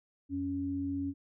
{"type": "tone pair together", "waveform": "sine", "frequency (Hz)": [87.72, 278.5], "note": ["F2", "C#4"], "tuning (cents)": [8, 8], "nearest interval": "octave + minor sixth", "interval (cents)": 2000, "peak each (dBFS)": [-40, -32], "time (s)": [0.29, 1.14], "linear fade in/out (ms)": 50, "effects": []}